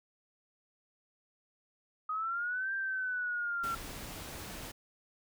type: linear two-way sweep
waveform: sine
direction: up then down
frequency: 1244.5 to 1585 to 1356 Hz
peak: -32 dBFS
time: 2.09-3.75 s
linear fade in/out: 5 ms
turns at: 2.73 s
type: noise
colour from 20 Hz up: pink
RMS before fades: -44 dBFS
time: 3.63-4.72 s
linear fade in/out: 10 ms
effects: none